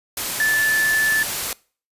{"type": "tone in noise", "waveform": "sine", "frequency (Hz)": 1747, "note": "A6", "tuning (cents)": -13, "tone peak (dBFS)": -16, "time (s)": [0.4, 1.23], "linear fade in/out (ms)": 2, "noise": "white", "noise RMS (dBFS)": -25, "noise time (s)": [0.17, 1.53], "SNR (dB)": 6, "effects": ["noise-tail reverb RT60 0.4 s tail -23 dB re dry", "resampled to 32000 Hz"]}